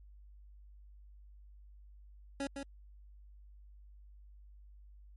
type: tone with echo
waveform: 25% pulse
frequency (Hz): 277.2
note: C#4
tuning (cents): 0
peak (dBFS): -31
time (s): 2.4-2.47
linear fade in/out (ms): 2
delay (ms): 160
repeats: 1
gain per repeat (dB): -5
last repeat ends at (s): 2.63
effects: added 50 Hz sine -53 dBFS peak until 5.16 s + MP3 48 kbps